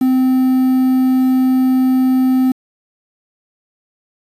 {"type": "tone with quantisation", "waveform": "triangle", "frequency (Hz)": 258.4, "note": "C4", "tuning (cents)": -21, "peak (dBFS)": -8, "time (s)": [0.01, 2.52], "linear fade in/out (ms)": 5, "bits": 6, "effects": ["resampled to 32000 Hz"]}